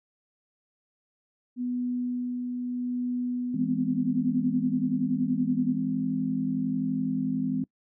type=tone with tremolo; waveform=sine; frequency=246.9 Hz; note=B3; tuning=in tune; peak=-26 dBFS; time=1.56-5.78 s; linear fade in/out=50 ms; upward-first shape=sine; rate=0.79 Hz; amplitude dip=30%
type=chord; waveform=sine; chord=E augmented; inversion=none; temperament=just; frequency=164.81 / 206 / 257.5 Hz; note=E3 / G#3 / B#3; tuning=0 / -14 / -28 cents; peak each=-33 / -31 / -27 dBFS; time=3.54-7.64 s; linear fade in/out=5 ms
effects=noise-tail reverb RT60 0.1 s tail -23 dB re dry